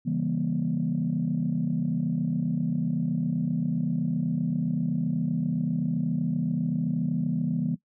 sine chord, C# diminished seventh, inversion none, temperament just, 138.59 / 166.31 / 199.57 / 239.5 Hz, C#3 / E3 / G3 / Bb3, 0 / +16 / +31 / +47 cents, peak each -32 / -27 / -32 / -28 dBFS, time 0.05-7.76 s, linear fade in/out 20 ms, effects noise-tail reverb RT60 0.1 s tail -20 dB re dry + tanh soft clip ceiling -16 dBFS

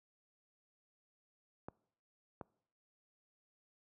clicks, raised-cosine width 1 ms, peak -30 / -30 dBFS, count 2, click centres 1.685 / 2.412 s, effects noise-tail reverb RT60 0.7 s tail -24 dB re dry + high-pass 80 Hz 12 dB/octave

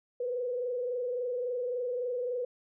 sine tone with frequency modulation, 493.9 Hz, B4, in tune, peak -30 dBFS, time 0.2-2.45 s, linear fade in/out 5 ms, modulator 23.6 Hz, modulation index 0.75, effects none

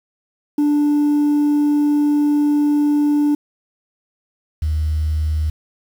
sine tone pair in turn, 293.7 / 77.45 Hz, D4 / D#2, 0 / -7 cents, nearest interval octave + major seventh, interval 2307 cents, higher first, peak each -10 / -15 dBFS, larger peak first, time 0.58-3.35 / 4.62-5.5 s, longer first, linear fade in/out 5 ms, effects tanh soft clip ceiling -12 dBFS + 7-bit

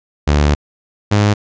sawtooth tone pair in turn, 73.42 / 103.64 Hz, D2 / G#2, 0 / -3 cents, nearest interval tritone, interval 597 cents, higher second, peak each -6 dBFS, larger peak neither, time 0.27-0.55 / 1.11-1.34 s, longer first, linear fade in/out 10 ms, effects resampled to 16000 Hz

